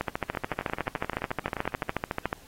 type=two click trains; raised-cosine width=0.5 ms; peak=-12 / -17 dBFS; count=33 / 18; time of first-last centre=0.01-2.329 / 0.35-1.828 s; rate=13.8 / 11.5 Hz; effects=pink hiss -54 dBFS RMS until 2.47 s + AAC 48 kbps